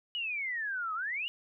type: exponential two-way sweep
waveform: sine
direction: down then up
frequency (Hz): 2958 to 1243 to 2958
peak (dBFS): -32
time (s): 0.15-1.28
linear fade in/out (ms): 0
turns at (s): 0.94
effects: none